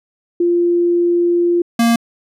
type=tone pair in turn; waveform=sine / square; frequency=346.9 / 232.5 Hz; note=F4 / A#3; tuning=-12 / -4 cents; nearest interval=perfect fifth; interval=692 cents; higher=first; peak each=-11 dBFS; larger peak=neither; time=0.4-1.62 / 1.79-1.96 s; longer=first; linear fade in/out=5 ms; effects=resampled to 32000 Hz